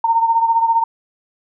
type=beating tone pair; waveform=sine; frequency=913 / 928 Hz; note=A#5 / A#5; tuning=-36 / -8 cents; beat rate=15 Hz; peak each=-13 / -19 dBFS; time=0.04-0.84 s; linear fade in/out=5 ms; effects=none